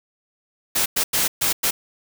white noise bursts at uneven times, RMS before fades -20 dBFS, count 5, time 0.75-0.86 / 0.96-1.04 / 1.13-1.28 / 1.41-1.53 / 1.63-1.71 s, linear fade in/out 10 ms, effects none

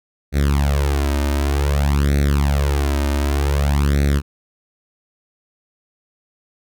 sawtooth tone with flanger, 71 Hz, C#2, 42 cents sharp, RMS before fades -17 dBFS, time 0.32-4.22 s, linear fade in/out 50 ms, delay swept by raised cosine 0.49 to 3.29 ms, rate 0.54 Hz, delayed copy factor +1, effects none

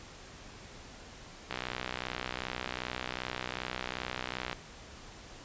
click train, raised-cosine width 0.3 ms, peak -18 dBFS, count 190, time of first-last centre 1.51-4.529 s, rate 62.6 Hz, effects pink hiss -50 dBFS RMS until 5.44 s + resampled to 16000 Hz

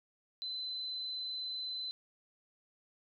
sine tone, 4038 Hz, B7, 38 cents sharp, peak -37 dBFS, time 0.42-1.91 s, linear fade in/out 0 ms, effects 13-bit

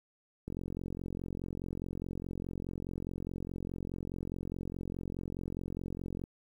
click train, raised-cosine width 3 ms, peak -26 dBFS, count 259, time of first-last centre 0.48-6.239 s, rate 44.8 Hz, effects 10-bit

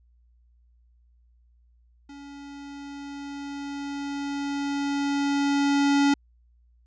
square tone with level ramp, 282.4 Hz, C#4, 32 cents sharp, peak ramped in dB -42 to -18 dBFS, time 2.09-6.14 s, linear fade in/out 5 ms, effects added 59 Hz sine -57 dBFS peak until 6.86 s + resampled to 16000 Hz

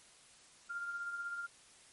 sine tone with tremolo, 1396.9 Hz, F6, in tune, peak -36 dBFS, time 0.69-1.47 s, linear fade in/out 20 ms, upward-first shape triangle, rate 16 Hz, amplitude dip 50%, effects white hiss -61 dBFS RMS until 1.92 s + MP3 48 kbps

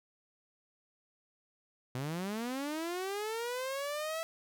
sawtooth linear sweep, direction up, 122 to 659.3 Hz, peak -31 dBFS, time 1.95-4.23 s, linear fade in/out 0 ms, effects none

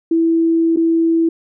sine tone with dropouts, 329.6 Hz, E4, in tune, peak -11 dBFS, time 0.11-1.29 s, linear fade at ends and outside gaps 5 ms, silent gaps 0.762-0.77 s, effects none

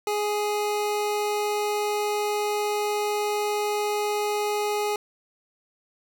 25% pulse tone, 416.6 Hz, G#4, 5 cents sharp, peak -20 dBFS, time 0.07-4.96 s, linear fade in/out 2 ms, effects none

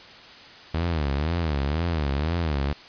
sawtooth tone with vibrato, 77 Hz, D#2, 17 cents flat, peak -19 dBFS, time 0.74-2.73 s, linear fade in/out 5 ms, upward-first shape sine, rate 2 Hz, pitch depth 200 cents each way, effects white hiss -45 dBFS RMS until 2.88 s + resampled to 11025 Hz

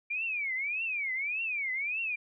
sine tone with vibrato, 2349 Hz, D7, in tune, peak -30 dBFS, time 0.1-2.16 s, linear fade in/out 10 ms, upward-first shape triangle, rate 1.7 Hz, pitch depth 280 cents each way, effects none

